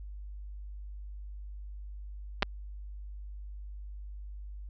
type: clicks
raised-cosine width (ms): 0.3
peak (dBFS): -10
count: 2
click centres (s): 2.424 / 2.429
effects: added 50 Hz sine -40 dBFS peak until 4.69 s + resampled to 16000 Hz